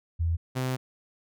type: tone pair in turn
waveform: sine / sawtooth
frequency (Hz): 83.4 / 128.98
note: E2 / C3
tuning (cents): +21 / -24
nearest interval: minor sixth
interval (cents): 755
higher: second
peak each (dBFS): -23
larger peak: neither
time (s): 0.19-0.37 / 0.55-0.77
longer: second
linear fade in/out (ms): 20
effects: none